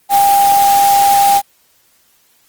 sine tone in noise, 800 Hz, G5, 35 cents sharp, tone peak -7 dBFS, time 0.09-1.42 s, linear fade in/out 50 ms, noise white, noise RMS -19 dBFS, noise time 0.09-1.42 s, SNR +9 dB, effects white hiss -54 dBFS RMS until 2.48 s + Opus 24 kbps

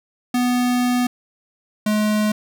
square tone pair in turn, 246.9 / 212.2 Hz, B3 / G#3, 0 / +38 cents, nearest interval minor third, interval 262 cents, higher first, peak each -17 dBFS, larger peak neither, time 0.34-1.07 / 1.86-2.32 s, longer first, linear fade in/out 5 ms, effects none

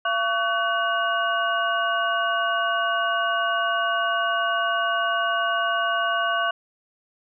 sine tone cluster, 681 / 1130 / 1508 / 2860 Hz, F5 / C#6 / F#6 / F7, -44 / +33 / +32 / +41 cents, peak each -26 / -25 / -25 / -30 dBFS, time 0.05-6.51 s, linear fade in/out 5 ms, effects none

